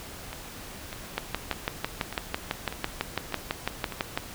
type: two click trains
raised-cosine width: 0.3 ms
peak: -10 / -19 dBFS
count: 19 / 7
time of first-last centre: 1.18-4.175 / 0.33-3.923 s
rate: 6.01 / 1.67 Hz
effects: pink hiss -42 dBFS RMS until 4.34 s